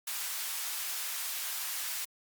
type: high-pass noise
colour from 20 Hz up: white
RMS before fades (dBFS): -36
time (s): 0.07-2.05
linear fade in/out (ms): 5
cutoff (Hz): 990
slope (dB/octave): 12
effects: Opus 48 kbps